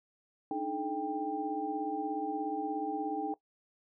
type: tone cluster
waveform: sine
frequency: 294.7 / 311.5 / 428.9 / 791 Hz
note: D4 / D#4 / A4 / G5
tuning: +6 / +2 / -44 / +15 cents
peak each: -39 / -37 / -40 / -35 dBFS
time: 0.51-3.34 s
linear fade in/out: 2 ms
effects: noise-tail reverb RT60 0.1 s tail -19 dB re dry